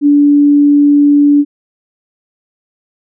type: tone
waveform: sine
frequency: 289.2 Hz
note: D4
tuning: 27 cents flat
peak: -4 dBFS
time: 0.01-1.45 s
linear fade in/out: 50 ms
effects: none